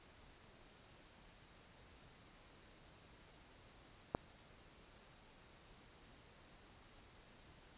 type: click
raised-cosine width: 1 ms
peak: -21 dBFS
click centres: 4.149 s
effects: pink hiss -63 dBFS RMS until 7.77 s + resampled to 8000 Hz